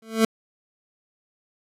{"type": "tone with exponential growth", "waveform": "25% pulse", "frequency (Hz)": 223, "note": "A3", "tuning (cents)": 23, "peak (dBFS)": -9, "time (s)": [0.02, 0.25], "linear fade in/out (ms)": 5, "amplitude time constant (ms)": 50, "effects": ["resampled to 32000 Hz"]}